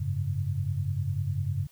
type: chord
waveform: sine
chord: F# suspended second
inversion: none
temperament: equal with one note detuned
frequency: 92.5 / 102.52 / 138.59 Hz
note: F#2 / G#2 / C#3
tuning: 0 / -22 / 0 cents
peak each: -31 dBFS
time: 0-1.67 s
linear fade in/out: 10 ms
effects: white hiss -61 dBFS RMS until 1.71 s